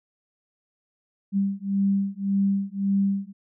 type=beating tone pair; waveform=sine; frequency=196.4 / 198.2 Hz; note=G3 / G3; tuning=+4 / +19 cents; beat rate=1.8 Hz; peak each=-24 dBFS; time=1.32-3.33 s; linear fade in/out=50 ms; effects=none